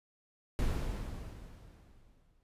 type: noise with exponential decay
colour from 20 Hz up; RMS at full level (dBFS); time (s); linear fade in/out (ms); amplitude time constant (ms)
brown; -30; 0.59-2.43; 0; 400
effects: resampled to 32000 Hz